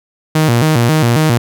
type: tone with vibrato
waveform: sawtooth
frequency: 136.1 Hz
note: C#3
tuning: 31 cents flat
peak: -5 dBFS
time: 0.35-1.38 s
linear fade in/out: 5 ms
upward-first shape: square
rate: 3.7 Hz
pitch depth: 240 cents each way
effects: none